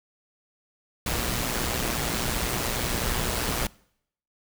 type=noise with amplitude modulation; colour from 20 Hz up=pink; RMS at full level=-25 dBFS; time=1.06-3.67 s; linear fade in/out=5 ms; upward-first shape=sine; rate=119 Hz; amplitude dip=55%; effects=noise-tail reverb RT60 0.7 s tail -24 dB re dry